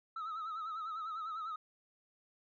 sine tone with vibrato, 1286 Hz, E6, 43 cents flat, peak -36 dBFS, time 0.16-1.56 s, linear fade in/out 5 ms, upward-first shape sine, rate 10 Hz, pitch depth 75 cents each way, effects tanh soft clip ceiling -37 dBFS

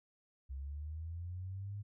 sine linear sweep, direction up, 65.41 to 103.83 Hz, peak -40 dBFS, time 0.49-1.83 s, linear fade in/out 20 ms, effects none

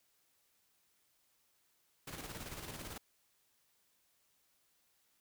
pink noise with tremolo, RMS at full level -45 dBFS, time 2.07-2.98 s, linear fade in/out 5 ms, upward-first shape square, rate 18 Hz, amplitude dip 45%, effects white hiss -75 dBFS RMS until 5.2 s

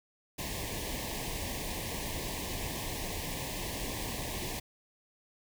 pink band-stop noise, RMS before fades -37 dBFS, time 0.38-4.6 s, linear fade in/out 10 ms, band 1100 to 1700 Hz, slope 96 dB/octave, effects none

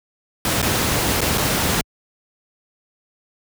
pink noise with dropouts, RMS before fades -19 dBFS, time 0.45-1.81 s, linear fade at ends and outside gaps 1 ms, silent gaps 0.617-0.627 / 1.207-1.215 / 1.376-1.38 s, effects high-pass 60 Hz 12 dB/octave

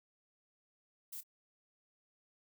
violet noise with echo, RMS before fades -45 dBFS, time 1.12-1.21 s, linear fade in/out 10 ms, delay 26 ms, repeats 1, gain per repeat -15 dB, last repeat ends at 1.236 s, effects none

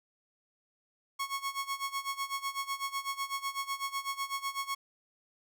sawtooth tone with tremolo, 1100 Hz, C#6, 14 cents flat, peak -27 dBFS, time 1.19-4.75 s, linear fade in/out 10 ms, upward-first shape sine, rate 8 Hz, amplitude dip 85%, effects none

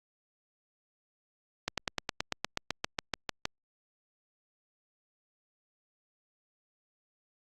slowing click train, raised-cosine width 0.2 ms, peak -12 dBFS, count 15, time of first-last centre 1.68-3.454 s, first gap 97 ms, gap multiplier 1.04, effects Opus 48 kbps

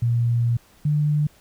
sine tone pair in turn, 118.3 / 149.05 Hz, A#2 / D3, +26 / +26 cents, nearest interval major third, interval 400 cents, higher second, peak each -17 dBFS, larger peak neither, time 0.02-0.57 / 0.85-1.27 s, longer first, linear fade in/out 5 ms, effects pink hiss -55 dBFS RMS until 1.4 s

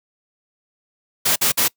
white noise bursts, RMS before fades -17 dBFS, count 3, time 1.25-1.682 s, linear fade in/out 10 ms, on 110 ms, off 51 ms, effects noise-tail reverb RT60 0.1 s tail -25 dB re dry + high-pass 80 Hz 12 dB/octave

